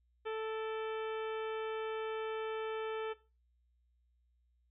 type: harmonic tone with a mistuned harmonic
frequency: 440 Hz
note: A4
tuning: in tune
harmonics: 1 / 2 / 3 / 4 / 5 / 6 / 7 / 8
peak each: -36 / -46 / -46 / -50 / -53 / -56 / -54 / -59 dBFS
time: 0.25-3.14 s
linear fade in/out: 20 ms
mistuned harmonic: 5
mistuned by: +85 cents
effects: noise-tail reverb RT60 0.3 s tail -17 dB re dry + added 60 Hz sine -70 dBFS peak until 4.7 s